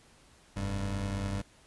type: tone pair together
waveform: 25% pulse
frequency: 44.3 / 98.6 Hz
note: F1 / G2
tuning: +25 / +11 cents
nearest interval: octave + major second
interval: 1386 cents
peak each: -33 / -29 dBFS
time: 0.56-1.42 s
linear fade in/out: 10 ms
effects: pink hiss -60 dBFS RMS until 1.66 s + resampled to 24000 Hz